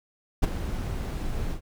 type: noise with ADSR envelope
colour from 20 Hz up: brown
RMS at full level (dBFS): -17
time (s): 0.42-1.61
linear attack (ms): 18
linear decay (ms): 18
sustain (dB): -13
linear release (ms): 93
effects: none